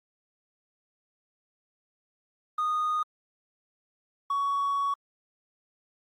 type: tone pair in turn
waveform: triangle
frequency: 1234 / 1120.7 Hz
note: D#6 / C#6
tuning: -15 / +19 cents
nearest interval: major second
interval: 166 cents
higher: first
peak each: -22 dBFS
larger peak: neither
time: 2.58-3.03 / 4.3-4.94 s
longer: second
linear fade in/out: 5 ms
effects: tanh soft clip ceiling -20 dBFS + Opus 24 kbps